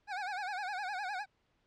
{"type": "tone with vibrato", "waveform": "25% pulse", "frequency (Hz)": 782, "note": "G5", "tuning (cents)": -4, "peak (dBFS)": -32, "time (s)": [0.07, 1.26], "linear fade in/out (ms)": 50, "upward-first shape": "sine", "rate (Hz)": 9.8, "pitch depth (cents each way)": 140, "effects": ["pink hiss -75 dBFS RMS until 1.66 s", "low-pass 4000 Hz 12 dB/octave"]}